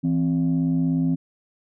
sine tone pair together, 164.85 / 261.6 Hz, E3 / C4, 0 / 0 cents, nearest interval minor sixth, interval 800 cents, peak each -20 dBFS, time 0.03-1.16 s, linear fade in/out 20 ms, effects tanh soft clip ceiling -14 dBFS

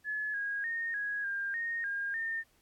sine tone with pitch steps, 1709 / 1640 / 1841 / 1659 / 1601 / 1852 / 1616 / 1816 Hz, G#6 / G#6 / A#6 / G#6 / G6 / A#6 / G#6 / A#6, +49 / -22 / -22 / -2 / +36 / -12 / -48 / -46 cents, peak -32 dBFS, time 0.04-2.44 s, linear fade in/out 50 ms, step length 300 ms, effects pink hiss -69 dBFS RMS until 2.61 s + AAC 64 kbps

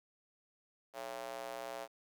square tone with high-pass filter, 61.4 Hz, B1, 9 cents flat, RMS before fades -44 dBFS, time 0.93-1.88 s, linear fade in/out 50 ms, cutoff 620 Hz, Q 2.9, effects 11-bit

